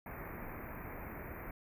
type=band-stop noise; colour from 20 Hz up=pink; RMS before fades=-45 dBFS; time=0.06-1.51 s; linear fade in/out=2 ms; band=2400 to 13000 Hz; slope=96 dB/octave; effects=resampled to 32000 Hz